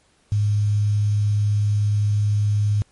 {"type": "tone with quantisation", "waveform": "sine", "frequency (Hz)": 103.83, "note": "G#2", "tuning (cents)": 0, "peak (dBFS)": -16, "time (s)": [0.32, 2.82], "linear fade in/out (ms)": 0, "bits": 7, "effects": ["pink hiss -60 dBFS RMS until 2.91 s", "MP3 48 kbps"]}